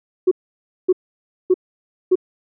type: tone bursts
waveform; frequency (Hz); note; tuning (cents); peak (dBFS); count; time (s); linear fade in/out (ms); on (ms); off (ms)
sine; 368.4; F#4; -7; -9; 4; 0.27-2.156; 10; 44; 570
effects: tanh soft clip ceiling -5 dBFS